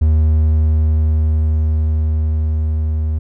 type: tone with level ramp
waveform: triangle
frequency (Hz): 77.78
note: D#2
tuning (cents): 0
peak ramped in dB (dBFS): -7 to -13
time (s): 0.01-3.19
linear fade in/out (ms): 10
effects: none